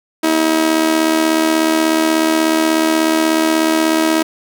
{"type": "tone with amplitude modulation", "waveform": "sawtooth", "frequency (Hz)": 320, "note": "D#4", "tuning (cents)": 49, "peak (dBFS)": -5, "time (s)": [0.23, 4.23], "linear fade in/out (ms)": 10, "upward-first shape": "sine", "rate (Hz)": 76.5, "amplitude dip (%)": 65, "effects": []}